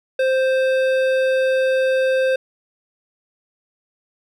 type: tone with hard clipping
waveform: triangle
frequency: 523.3 Hz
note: C5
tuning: in tune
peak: -17 dBFS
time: 0.19-2.36 s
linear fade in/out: 5 ms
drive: 16 dB
effects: none